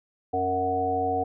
harmonic tone, 92.5 Hz, F#2, in tune, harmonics 1 / 3 / 5 / 7 / 8, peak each -36 / -33 / -29 / -35 / -25 dBFS, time 0.33-1.24 s, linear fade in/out 10 ms, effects none

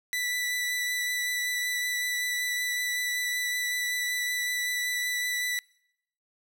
sawtooth tone with vibrato, 1975.5 Hz, B6, in tune, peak -24 dBFS, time 0.13-5.59 s, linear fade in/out 0 ms, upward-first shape sine, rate 5.3 Hz, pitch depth 10 cents each way, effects noise-tail reverb RT60 0.8 s tail -26 dB re dry

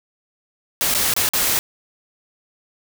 white noise with dropouts, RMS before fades -19 dBFS, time 0.81-1.59 s, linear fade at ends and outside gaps 0 ms, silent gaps 0.941-0.948 / 1.138-1.164 / 1.289-1.335 s, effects none

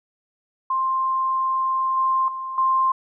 sine tone with level steps, 1052 Hz, C6, 9 cents sharp, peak -19 / -17 / -27 / -16 dBFS, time 0.7-2.92 s, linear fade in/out 5 ms, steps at 1.97 / 2.28 / 2.58 s, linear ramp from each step 2 ms, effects none

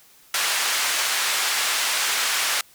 pink band-pass noise, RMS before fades -23 dBFS, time 0.34-2.61 s, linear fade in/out 2 ms, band 1300 to 11000 Hz, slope 12 dB/octave, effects white hiss -53 dBFS RMS until 2.74 s

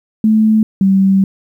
sine tone pair in turn, 217.7 / 193.11 Hz, A3 / G3, -18 / -26 cents, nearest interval major second, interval 208 cents, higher first, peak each -7 dBFS, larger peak neither, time 0.24-0.63 / 0.81-1.24 s, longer second, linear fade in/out 2 ms, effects 8-bit

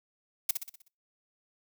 blue noise with echo, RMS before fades -25 dBFS, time 0.49-0.51 s, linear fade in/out 5 ms, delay 62 ms, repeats 6, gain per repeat -6 dB, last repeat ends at 0.882 s, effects noise-tail reverb RT60 0.3 s tail -24 dB re dry

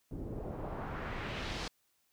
pink noise with low-pass filter sweep, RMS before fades -40 dBFS, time 0.11-1.68 s, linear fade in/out 2 ms, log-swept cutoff 300 to 5400 Hz, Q 1.3, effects white hiss -75 dBFS RMS until 2.12 s

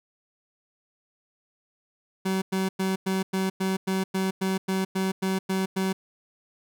30% pulse tone bursts, 190 Hz, F#3, 46 cents sharp, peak -21 dBFS, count 14, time 2.25-5.93 s, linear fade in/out 10 ms, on 170 ms, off 100 ms, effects none

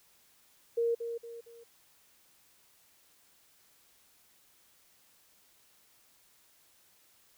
sine tone with echo, 466.2 Hz, A#4, in tune, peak -26 dBFS, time 0.77-0.95 s, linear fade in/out 10 ms, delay 230 ms, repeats 3, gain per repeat -8 dB, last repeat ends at 1.64 s, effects white hiss -65 dBFS RMS until 7.37 s

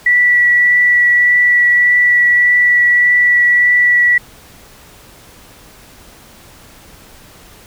sine tone with vibrato, 1952 Hz, B6, 21 cents flat, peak -7 dBFS, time 0.06-4.18 s, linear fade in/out 5 ms, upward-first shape triangle, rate 1.7 Hz, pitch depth 10 cents each way, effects pink hiss -41 dBFS RMS until 7.66 s

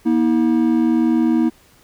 triangle tone pair together, 239.6 / 319.8 Hz, A#3 / D#4, +48 / +48 cents, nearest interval perfect fourth, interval 500 cents, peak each -14 dBFS, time 0.05-1.5 s, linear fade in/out 20 ms, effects pink hiss -52 dBFS RMS until 1.83 s

